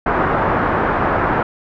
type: low-pass noise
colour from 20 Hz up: white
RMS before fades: -17 dBFS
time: 0.06-1.43 s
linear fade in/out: 5 ms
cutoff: 1400 Hz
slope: 24 dB/octave
effects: none